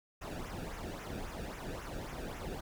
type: noise with flanger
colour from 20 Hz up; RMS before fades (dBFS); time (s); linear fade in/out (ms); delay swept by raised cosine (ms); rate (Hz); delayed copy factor
brown; -42; 0.21-2.61; 10; 0.22 to 0.99; 3.7; -0.7
effects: none